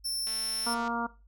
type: tone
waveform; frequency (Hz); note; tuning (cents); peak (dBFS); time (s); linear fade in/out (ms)
sawtooth; 5370; E8; +31; -27; 0.04-0.75; 20
type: click train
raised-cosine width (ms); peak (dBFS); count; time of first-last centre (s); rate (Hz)
0.2; -28; 136; 0.27-0.878; 222
type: harmonic tone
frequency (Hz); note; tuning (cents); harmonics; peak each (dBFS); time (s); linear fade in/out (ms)
234.4; A#3; +10; 1 / 2 / 3 / 4 / 5 / 6; -34 / -40 / -38 / -34 / -36 / -36; 0.66-1.07; 10
effects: noise-tail reverb RT60 0.3 s tail -18 dB re dry + added 50 Hz sine -55 dBFS peak until 1.27 s